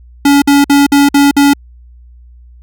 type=tone bursts; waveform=square; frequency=283.1 Hz; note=C#4; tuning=37 cents sharp; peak=-5 dBFS; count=6; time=0.25-1.535 s; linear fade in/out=5 ms; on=170 ms; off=53 ms; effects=added 60 Hz sine -35 dBFS peak until 2.62 s

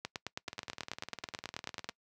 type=two click trains; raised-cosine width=0.2 ms; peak=-23 / -19 dBFS; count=29 / 18; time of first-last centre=0.48-1.894 / 0.05-1.89 s; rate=19.8 / 9.24 Hz; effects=noise-tail reverb RT60 0.1 s tail -23 dB re dry + high-pass 80 Hz 12 dB/octave

